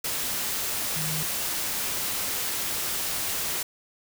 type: tone in noise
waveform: sine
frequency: 155.56 Hz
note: D#3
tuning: in tune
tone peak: -32 dBFS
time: 0.96-1.23 s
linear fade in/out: 5 ms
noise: white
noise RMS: -29 dBFS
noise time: 0.04-3.63 s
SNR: -6 dB
effects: none